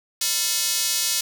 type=tone with high-pass filter; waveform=square; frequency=196.3 Hz; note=G3; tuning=3 cents sharp; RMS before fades=-23 dBFS; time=0.21-1.21 s; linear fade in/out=5 ms; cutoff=4800 Hz; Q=1; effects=none